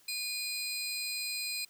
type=tone pair together; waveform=25% pulse; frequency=2454 / 4127 Hz; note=D#7 / C8; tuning=-25 / -25 cents; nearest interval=major sixth; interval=900 cents; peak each=-33 / -32 dBFS; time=0.08-1.65 s; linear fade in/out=5 ms; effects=white hiss -63 dBFS RMS until 1.69 s